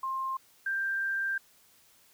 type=tone pair in turn; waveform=sine; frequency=1059 / 1581.2 Hz; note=C6 / G6; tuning=+21 / +15 cents; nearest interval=perfect fifth; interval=694 cents; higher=second; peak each=-30 / -28 dBFS; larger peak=second; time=0.03-0.37 / 0.66-1.38 s; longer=second; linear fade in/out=5 ms; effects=white hiss -62 dBFS RMS until 2.13 s